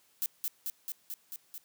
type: noise with echo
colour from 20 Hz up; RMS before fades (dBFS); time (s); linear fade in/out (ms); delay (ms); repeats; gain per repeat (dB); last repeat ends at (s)
violet; -31; 0.22-0.26; 0; 220; 6; -2; 1.58
effects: white hiss -67 dBFS RMS until 1.64 s + high-pass 100 Hz 12 dB/octave